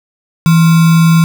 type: tone with sample-and-hold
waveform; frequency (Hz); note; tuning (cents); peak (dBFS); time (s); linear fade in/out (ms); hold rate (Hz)
sine; 164.81; E3; 0; -4; 0.46-1.24; 0; 1225
effects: none